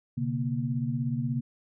sine tone cluster, 125 / 141.6 / 235.6 Hz, B2 / C#3 / A#3, +21 / +37 / +19 cents, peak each -31 dBFS, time 0.17-1.41 s, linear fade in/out 10 ms, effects none

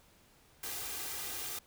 white noise with comb filter, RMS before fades -40 dBFS, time 0.63-1.59 s, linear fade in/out 5 ms, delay 2.5 ms, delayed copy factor +0.6, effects pink hiss -64 dBFS RMS until 1.66 s

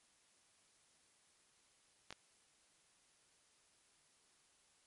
clicks, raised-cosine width 0.2 ms, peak -30 dBFS, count 2, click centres 2.106 / 2.126 s, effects white hiss -72 dBFS RMS until 4.86 s + MP3 48 kbps

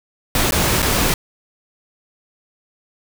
pink noise with dropouts, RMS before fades -17 dBFS, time 0.35-1.14 s, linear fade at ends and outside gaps 2 ms, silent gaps 0.509-0.521 / 0.821-0.826 s, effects none

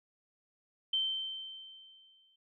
sine tone with exponential decay, 3107 Hz, G7, 16 cents flat, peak -27 dBFS, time 0.93-2.36 s, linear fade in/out 5 ms, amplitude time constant 310 ms, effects none

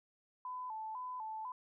sine tone with vibrato, 938 Hz, A#5, 11 cents sharp, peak -40 dBFS, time 0.45-1.52 s, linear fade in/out 2 ms, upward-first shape square, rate 2 Hz, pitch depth 120 cents each way, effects none

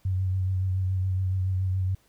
sine tone with vibrato, 93.7 Hz, F#2, 22 cents sharp, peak -23 dBFS, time 0.05-1.95 s, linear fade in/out 5 ms, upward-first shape triangle, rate 7.1 Hz, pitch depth 33 cents each way, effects pink hiss -64 dBFS RMS until 2.08 s

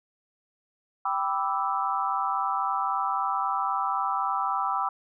sine chord, E minor seventh, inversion first, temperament equal, 784 / 987.8 / 1174.7 / 1318.5 Hz, G5 / B5 / D6 / E6, 0 / 0 / 0 / 0 cents, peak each -30 dBFS, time 1.05-4.89 s, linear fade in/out 5 ms, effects none

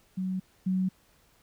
sine tone pair in turn, 186.7 / 186.7 Hz, F#3 / F#3, +16 / +16 cents, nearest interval unison, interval 0 cents, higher neither, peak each -28 / -24 dBFS, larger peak second, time 0.17-0.4 / 0.66-0.89 s, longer neither, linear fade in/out 10 ms, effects pink hiss -64 dBFS RMS until 1.42 s

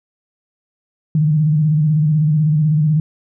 sine tone with vibrato, 153 Hz, D#3, 29 cents flat, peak -11 dBFS, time 1.15-3 s, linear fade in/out 2 ms, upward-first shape square, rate 16 Hz, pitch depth 58 cents each way, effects none

